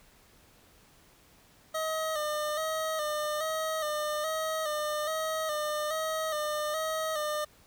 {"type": "tone with vibrato", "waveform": "25% pulse", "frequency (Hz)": 618, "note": "D#5", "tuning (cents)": -12, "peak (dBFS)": -26, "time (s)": [1.74, 7.45], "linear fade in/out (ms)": 10, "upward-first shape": "square", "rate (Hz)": 1.2, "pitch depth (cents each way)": 44, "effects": ["pink hiss -60 dBFS RMS until 7.66 s"]}